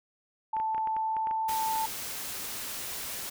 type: tone with pitch glide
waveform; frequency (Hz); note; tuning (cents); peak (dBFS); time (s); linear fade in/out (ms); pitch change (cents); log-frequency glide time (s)
sine; 880 to 885.1; A5 to A5; 0 to +10; -27; 0.53-1.86; 5; +10; 0.9-1.48
type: clicks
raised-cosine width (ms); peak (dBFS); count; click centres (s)
0.5; -27; 11; 0.567 / 0.6 / 0.747 / 0.78 / 0.873 / 0.966 / 1.167 / 1.271 / 1.311 / 1.494 / 1.756
type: noise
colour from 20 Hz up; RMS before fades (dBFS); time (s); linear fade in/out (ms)
white; -37; 1.48-3.3; 10
effects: none